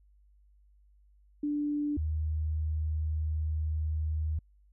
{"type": "tone pair in turn", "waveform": "sine", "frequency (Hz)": [293.7, 77.79], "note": ["D4", "D#2"], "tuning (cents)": [0, 0], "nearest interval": "octave + major seventh", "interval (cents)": 2300, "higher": "first", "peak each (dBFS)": [-28, -28], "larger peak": "neither", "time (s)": [[1.43, 1.97], [1.97, 4.39]], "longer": "second", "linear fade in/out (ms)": 5, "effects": ["added 50 Hz sine -59 dBFS peak until 4.72 s"]}